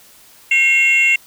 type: tone pair together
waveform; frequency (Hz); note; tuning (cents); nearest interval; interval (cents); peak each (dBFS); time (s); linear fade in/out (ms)
sine; 2148 / 2739; C7 / F7; +45 / -34; major third; 421; -11; 0.51-1.16; 5
effects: tanh soft clip ceiling -7 dBFS + white hiss -46 dBFS RMS until 1.26 s